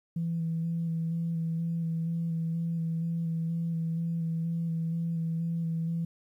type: tone with vibrato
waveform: sine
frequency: 165.5 Hz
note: E3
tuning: 7 cents sharp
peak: -27 dBFS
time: 0.16-6.05 s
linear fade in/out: 5 ms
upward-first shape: square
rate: 2.1 Hz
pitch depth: 16 cents each way
effects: tanh soft clip ceiling -23 dBFS + 11-bit